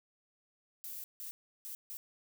violet noise bursts at uneven times, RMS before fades -44 dBFS, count 4, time 0.84-1.04 / 1.2-1.31 / 1.65-1.75 / 1.9-1.97 s, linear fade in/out 0 ms, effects none

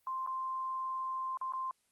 sine tone with dropouts, 1046.5 Hz, C6, in tune, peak -34 dBFS, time 0.07-1.71 s, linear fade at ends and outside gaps 1 ms, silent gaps 0.264-0.273 / 1.372-1.413 / 1.523-1.535 s, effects white hiss -74 dBFS RMS until 1.91 s + Opus 24 kbps

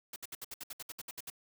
white noise bursts, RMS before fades -43 dBFS, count 13, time 0.13-1.301 s, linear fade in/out 5 ms, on 31 ms, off 64 ms, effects none

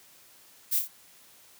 violet noise with echo, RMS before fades -26 dBFS, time 0.71-0.8 s, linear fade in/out 20 ms, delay 28 ms, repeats 3, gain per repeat -5 dB, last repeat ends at 0.884 s, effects white hiss -56 dBFS RMS until 1.59 s + high-pass 80 Hz 12 dB/octave

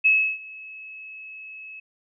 sine tone with ADSR envelope, 2583 Hz, E7, 36 cents flat, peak -13 dBFS, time 0.04-1.8 s, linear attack 19 ms, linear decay 320 ms, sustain -24 dB, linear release 7 ms, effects none

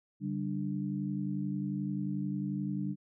sine tone cluster, 142.4 / 193.7 / 295 Hz, C#3 / G3 / D4, +47 / -20 / +8 cents, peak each -37 / -34 / -38 dBFS, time 0.2-2.96 s, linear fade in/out 50 ms, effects none

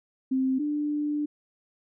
sine tone pair in turn, 262.4 / 296.1 Hz, C4 / D4, +5 / +14 cents, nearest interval major second, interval 209 cents, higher second, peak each -22 / -25 dBFS, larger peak first, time 0.31-0.59 / 0.59-1.26 s, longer second, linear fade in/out 10 ms, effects none

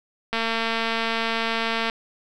click train, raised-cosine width 0.3 ms, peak -9 dBFS, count 357, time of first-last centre 0.33-1.898 s, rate 227 Hz, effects none

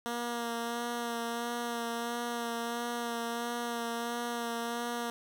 10% pulse tone with vibrato, 235.7 Hz, A#3, 19 cents sharp, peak -25 dBFS, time 0.06-5.1 s, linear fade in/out 0 ms, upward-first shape sine, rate 1.5 Hz, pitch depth 22 cents each way, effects none

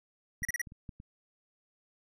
clicks, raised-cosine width 5 ms, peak -30 / -33 / -34 / -38 / -30 / -35 dBFS, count 6, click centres 0.422 / 0.491 / 0.672 / 0.721 / 0.892 / 1.001 s
square tone bursts, 1925 Hz, B6, 45 cents flat, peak -31 dBFS, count 4, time 0.43-0.616 s, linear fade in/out 2 ms, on 21 ms, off 34 ms
effects resampled to 32000 Hz

